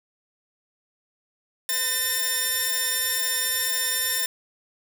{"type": "tone pair together", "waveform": "5% pulse", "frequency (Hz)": [507, 1802], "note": ["B4", "A6"], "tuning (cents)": [45, 41], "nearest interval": "octave + minor seventh", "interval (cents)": 2196, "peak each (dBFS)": [-23, -12], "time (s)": [1.69, 4.26], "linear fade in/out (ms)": 2, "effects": []}